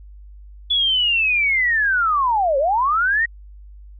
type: linear two-way sweep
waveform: sine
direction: down then up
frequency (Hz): 3433 to 523.3 to 1909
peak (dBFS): -15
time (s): 0.7-3.26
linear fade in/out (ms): 10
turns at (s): 2.58
effects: added 50 Hz sine -38 dBFS peak until 3.99 s